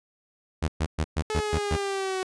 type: tone bursts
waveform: sawtooth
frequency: 78.6 Hz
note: D#2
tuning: 18 cents sharp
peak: -19 dBFS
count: 7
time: 0.62-1.767 s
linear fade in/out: 10 ms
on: 61 ms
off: 120 ms
type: linear sweep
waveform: sawtooth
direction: down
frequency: 432.2 to 372.4 Hz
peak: -23 dBFS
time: 1.3-2.23 s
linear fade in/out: 0 ms
effects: resampled to 22050 Hz